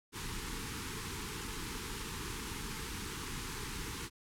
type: band-stop noise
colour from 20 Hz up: pink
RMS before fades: -41 dBFS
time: 0.12-4.1 s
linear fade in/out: 50 ms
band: 470 to 840 Hz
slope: 96 dB/octave
effects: low-pass 12000 Hz 12 dB/octave